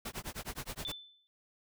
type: noise with tremolo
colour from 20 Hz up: pink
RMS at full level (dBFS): -39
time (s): 0.05-0.92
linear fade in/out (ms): 5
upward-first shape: sine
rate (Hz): 9.6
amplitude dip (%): 100
type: tone with exponential decay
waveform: sine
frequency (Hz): 3520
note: A7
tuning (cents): 0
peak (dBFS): -34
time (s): 0.85-1.27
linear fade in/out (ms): 0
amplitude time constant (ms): 91
effects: none